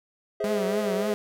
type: chord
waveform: triangle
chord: Ab augmented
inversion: none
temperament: just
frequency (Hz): 415.3 / 519.1 / 648.9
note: Ab4 / C5 / E5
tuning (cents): 0 / -14 / -27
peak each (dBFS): -26 / -31 / -28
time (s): 0.4-1.14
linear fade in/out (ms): 5
type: tone with vibrato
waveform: sawtooth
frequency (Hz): 199.5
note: G3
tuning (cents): +31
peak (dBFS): -24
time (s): 0.44-1.14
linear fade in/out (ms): 0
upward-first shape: triangle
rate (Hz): 3.5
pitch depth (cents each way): 130
effects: none